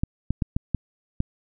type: clicks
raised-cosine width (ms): 5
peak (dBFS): -10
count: 6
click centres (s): 0.035 / 0.306 / 0.422 / 0.565 / 0.747 / 1.204
effects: none